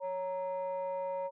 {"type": "tone pair together", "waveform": "sine", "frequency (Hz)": [554.3, 932.3], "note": ["C#5", "A#5"], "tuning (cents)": [0, 0], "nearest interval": "major sixth", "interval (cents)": 900, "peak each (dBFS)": [-33, -37], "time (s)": [0, 1.31], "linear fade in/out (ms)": 50, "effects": ["tanh soft clip ceiling -29 dBFS"]}